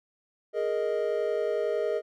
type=chord; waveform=triangle; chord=Ab suspended second; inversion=none; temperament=equal; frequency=415.3 / 466.2 / 622.3 Hz; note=Ab4 / Bb4 / Eb5; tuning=0 / 0 / 0 cents; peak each=-28 dBFS; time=0.53-2.02 s; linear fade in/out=50 ms; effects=none